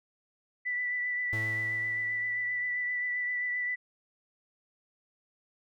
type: tone with vibrato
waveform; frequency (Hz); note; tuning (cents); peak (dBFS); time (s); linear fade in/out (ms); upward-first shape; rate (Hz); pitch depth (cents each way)
sine; 1975.5; B6; 0; -29; 0.65-3.76; 20; triangle; 7.6; 20
type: tone with exponential decay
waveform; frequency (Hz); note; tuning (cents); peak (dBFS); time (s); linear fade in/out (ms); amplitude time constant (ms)
45% pulse; 110; A2; 0; -33; 1.33-2.99; 0; 360
effects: none